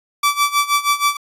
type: tone with tremolo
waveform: sawtooth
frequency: 1158 Hz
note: D6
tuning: 25 cents flat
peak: -8 dBFS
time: 0.23-1.17 s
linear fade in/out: 5 ms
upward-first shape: sine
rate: 6.3 Hz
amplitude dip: 85%
effects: resampled to 32000 Hz